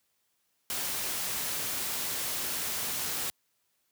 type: noise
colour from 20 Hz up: white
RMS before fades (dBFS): -33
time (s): 0.7-3.3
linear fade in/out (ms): 0
effects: white hiss -75 dBFS RMS until 3.91 s + high-pass 60 Hz 12 dB/octave